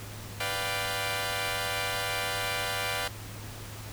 10% pulse chord, G dominant seventh, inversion first, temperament equal, 493.9 / 587.3 / 698.5 / 784 Hz, B4 / D5 / F5 / G5, 0 / 0 / 0 / 0 cents, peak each -27 dBFS, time 0.4-3.08 s, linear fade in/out 5 ms, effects added 105 Hz sine -42 dBFS peak until 3.92 s + pink hiss -44 dBFS RMS until 3.92 s

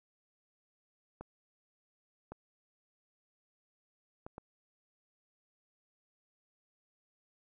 clicks, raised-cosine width 1 ms, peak -30 dBFS, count 4, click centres 1.21 / 2.32 / 4.265 / 4.381 s, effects none

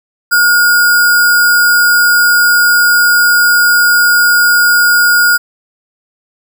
sine tone with sample-and-hold, 1436 Hz, F6, 48 cents sharp, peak -5 dBFS, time 0.31-5.38 s, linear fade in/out 20 ms, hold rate 6300 Hz, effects none

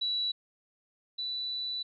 sine tone pair in turn, 3931 / 3967 Hz, B7 / B7, -9 / +7 cents, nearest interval unison, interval 16 cents, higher second, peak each -28 / -32 dBFS, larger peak first, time 0.01-0.32 / 1.18-1.83 s, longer second, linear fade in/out 10 ms, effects none

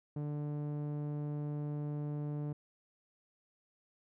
sawtooth tone with low-pass filter, 147.6 Hz, D3, 9 cents sharp, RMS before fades -38 dBFS, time 0.16-2.53 s, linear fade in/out 5 ms, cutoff 530 Hz, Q 0.53, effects none

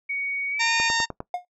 sine tone with pitch glide, 2240 to 2429 Hz, C#7 to D#7, +18 to -42 cents, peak -25 dBFS, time 0.09-0.89 s, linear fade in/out 10 ms, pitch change +140 cents, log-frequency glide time 0.5-0.71 s
harmonic tone, 918 Hz, A#5, 27 cents flat, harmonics 1 / 2 / 3 / 4 / 5 / 6 / 7 / 8, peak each -27 / -25 / -32 / -30 / -30 / -34 / -34 / -37 dBFS, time 0.59-1.06 s, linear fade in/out 20 ms
click train, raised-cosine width 1 ms, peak -17 dBFS, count 5, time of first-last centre 0.8-1.204 s, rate 9.9 Hz
triangle tone with exponential decay, 716 Hz, F5, 43 cents sharp, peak -19 dBFS, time 1.34-1.45 s, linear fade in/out 2 ms, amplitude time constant 23 ms
effects noise-tail reverb RT60 0.1 s tail -20 dB re dry

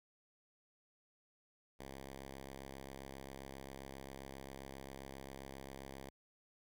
5% pulse tone, 67.5 Hz, C#2, 45 cents flat, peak -37 dBFS, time 1.79-6.1 s, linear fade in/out 10 ms, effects none

